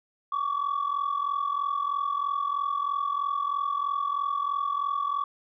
sine tone pair together, 1115 / 1158.1 Hz, C#6 / D6, +10 / -25 cents, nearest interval minor second, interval 65 cents, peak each -27 dBFS, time 0.32-5.24 s, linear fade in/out 5 ms, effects tanh soft clip ceiling -21 dBFS

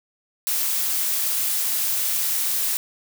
blue noise, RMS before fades -23 dBFS, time 0.47-2.77 s, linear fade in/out 0 ms, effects none

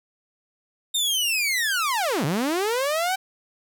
sawtooth linear two-way sweep, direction down then up, 3700 to 130.81 to 777 Hz, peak -18 dBFS, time 0.94-3.16 s, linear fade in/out 10 ms, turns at 2.25 s, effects none

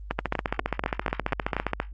two click trains, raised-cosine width 0.5 ms, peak -9 / -10 dBFS, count 25 / 7, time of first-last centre 0.19-1.801 / 0.11-1.566 s, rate 14.9 / 4.12 Hz, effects added 50 Hz sine -37 dBFS peak until 1.93 s + Opus 24 kbps

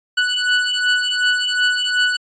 25% pulse beating tone pair, 1480 / 1482.7 Hz, F#6 / F#6, 0 / +3 cents, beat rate 2.7 Hz, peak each -15 / -15 dBFS, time 0.17-2.17 s, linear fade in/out 10 ms, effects resampled to 16000 Hz

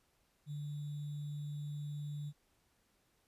sine tone with sample-and-hold, 146.83 Hz, D3, in tune, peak -39 dBFS, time 0.46-2.33 s, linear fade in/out 50 ms, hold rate 3675 Hz, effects pink hiss -75 dBFS RMS until 3.27 s + resampled to 32000 Hz

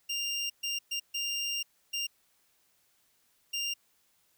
25% pulse tone bursts at uneven times, 2794 Hz, F7, in tune, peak -27 dBFS, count 6, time 0.09-0.5 / 0.63-0.79 / 0.91-1 / 1.14-1.63 / 1.93-2.07 / 3.53-3.74 s, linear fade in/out 10 ms, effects white hiss -70 dBFS RMS until 4.37 s

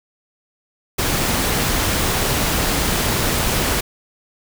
pink noise, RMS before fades -19 dBFS, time 0.98-3.81 s, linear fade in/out 10 ms, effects none

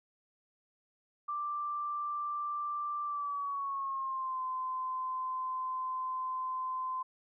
sine tone with pitch glide, 1178 to 1031.4 Hz, D6 to C6, +5 to -25 cents, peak -33 dBFS, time 1.28-7.03 s, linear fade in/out 10 ms, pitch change -230 cents, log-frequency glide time 3.04-4.41 s, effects none

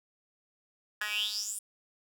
10% pulse tone with high-pass filter sweep, 209.8 Hz, G#3, 18 cents sharp, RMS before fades -34 dBFS, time 1.01-1.59 s, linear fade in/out 5 ms, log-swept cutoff 1700 to 9500 Hz, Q 8.9, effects none

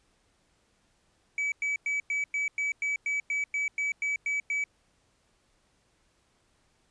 triangle tone bursts, 2288 Hz, D7, 46 cents flat, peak -25 dBFS, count 14, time 1.38-4.64 s, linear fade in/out 2 ms, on 140 ms, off 100 ms, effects pink hiss -69 dBFS RMS until 6.9 s + resampled to 22050 Hz

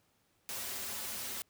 white noise with comb filter, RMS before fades -40 dBFS, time 0.49-1.42 s, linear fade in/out 0 ms, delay 6.5 ms, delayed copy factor -0.75, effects pink hiss -73 dBFS RMS until 1.49 s + high-pass 60 Hz 12 dB/octave

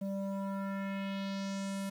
square tone with low-pass filter sweep, 195.8 Hz, G3, 2 cents flat, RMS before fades -37 dBFS, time 0.01-1.9 s, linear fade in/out 10 ms, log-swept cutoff 480 to 12000 Hz, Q 1.9, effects 10-bit

